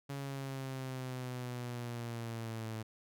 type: exponential sweep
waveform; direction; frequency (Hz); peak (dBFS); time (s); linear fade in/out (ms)
sawtooth; down; 140.1 to 110; -35; 0.09-2.83; 10
effects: none